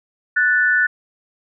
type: tone pair together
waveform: sine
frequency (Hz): 1480 / 1760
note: F#6 / A6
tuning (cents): 0 / 0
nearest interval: minor third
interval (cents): 300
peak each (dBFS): -15 / -17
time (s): 0.36-0.87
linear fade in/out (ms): 10
effects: none